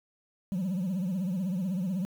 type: tone with vibrato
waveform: sine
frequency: 185 Hz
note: F#3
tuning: in tune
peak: -25 dBFS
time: 0.52-2.05 s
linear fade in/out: 0 ms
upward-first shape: triangle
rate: 16 Hz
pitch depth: 170 cents each way
effects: tanh soft clip ceiling -27 dBFS + 9-bit